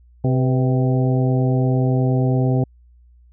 harmonic tone with a mistuned harmonic, 129.8 Hz, C3, 13 cents flat, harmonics 1 / 2 / 3 / 4 / 5 / 6, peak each -16 / -22 / -26 / -28 / -30 / -32 dBFS, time 0.24-2.64 s, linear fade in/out 5 ms, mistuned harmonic 4, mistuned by -63 cents, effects added 60 Hz sine -47 dBFS peak until 3.32 s

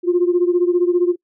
sine beating tone pair, 349.2 / 364.2 Hz, F4 / F#4, 0 / -27 cents, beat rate 15 Hz, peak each -14 / -17 dBFS, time 0.03-1.16 s, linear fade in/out 50 ms, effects noise-tail reverb RT60 0.1 s tail -26 dB re dry + tanh soft clip ceiling -6 dBFS

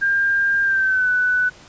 sine tone with pitch glide, 1600 to 1492.9 Hz, G6 to F#6, +35 to +15 cents, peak -15 dBFS, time 0.01-1.5 s, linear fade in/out 20 ms, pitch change -120 cents, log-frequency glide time 0.63-1.09 s, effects pink hiss -45 dBFS RMS until 1.68 s + resampled to 16000 Hz

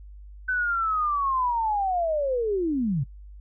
sine linear sweep, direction down, 1525 to 123.47 Hz, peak -22 dBFS, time 0.48-3.04 s, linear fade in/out 10 ms, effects noise-tail reverb RT60 0.1 s tail -21 dB re dry + added 50 Hz sine -41 dBFS peak until 3.4 s

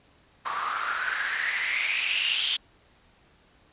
white noise with band-pass filter sweep, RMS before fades -28 dBFS, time 0.45-2.57 s, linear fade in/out 10 ms, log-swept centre 1100 to 3300 Hz, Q 6.8, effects pink hiss -60 dBFS RMS until 3.72 s + resampled to 8000 Hz

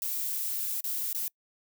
violet noise with dropouts, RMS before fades -32 dBFS, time 0.02-1.28 s, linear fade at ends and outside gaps 1 ms, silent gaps 0.806-0.84 / 1.129-1.147 s, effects noise-tail reverb RT60 0.1 s tail -26 dB re dry

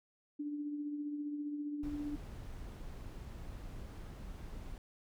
sine tone with tremolo, 293.5 Hz, D4, 1 cent flat, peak -35 dBFS, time 0.39-2.16 s, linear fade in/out 10 ms, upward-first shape triangle, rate 15 Hz, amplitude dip 45%
brown noise, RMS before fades -46 dBFS, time 1.83-4.78 s, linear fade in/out 2 ms
effects none

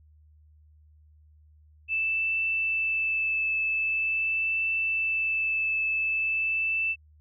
sine tone with vibrato, 2637 Hz, E7, in tune, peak -24 dBFS, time 1.88-6.96 s, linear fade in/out 50 ms, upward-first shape triangle, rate 0.44 Hz, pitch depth 12 cents each way, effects added 76 Hz sine -54 dBFS peak until 7.2 s

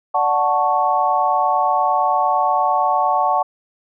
sine chord, D major seventh, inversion none, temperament equal, 587.3 / 740 / 880 / 1108.7 Hz, D5 / F#5 / A5 / C#6, 0 / 0 / 0 / 0 cents, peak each -24 / -18 / -19 / -20 dBFS, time 0.14-3.43 s, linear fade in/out 10 ms, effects none

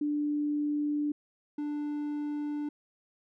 sine / triangle tone pair in turn, 294.9 / 294.9 Hz, D4 / D4, +7 / +7 cents, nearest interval unison, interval 0 cents, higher neither, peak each -27 / -29 dBFS, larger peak first, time 0.01-1.12 / 1.58-2.69 s, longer neither, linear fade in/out 5 ms, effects none

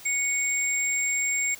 sine tone pair together, 2217 / 7457 Hz, C#7 / A#8, 0 / 0 cents, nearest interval octave + major sixth, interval 2100 cents, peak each -26 dBFS, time 0.05-1.55 s, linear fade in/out 10 ms, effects white hiss -46 dBFS RMS until 1.59 s

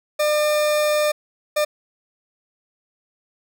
40% pulse tone bursts at uneven times, 601 Hz, D5, 40 cents sharp, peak -16 dBFS, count 2, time 0.19-1.12 / 1.56-1.65 s, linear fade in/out 10 ms, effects none

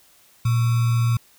sine tone with sample-and-hold, 117.2 Hz, A#2, 10 cents sharp, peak -16 dBFS, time 0.45-1.17 s, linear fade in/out 5 ms, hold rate 1225 Hz, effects white hiss -55 dBFS RMS until 1.38 s

